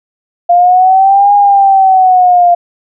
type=linear two-way sweep; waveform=sine; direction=up then down; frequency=694 to 818 to 694 Hz; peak=-3 dBFS; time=0.49-2.55 s; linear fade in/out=10 ms; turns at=1.34 s; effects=none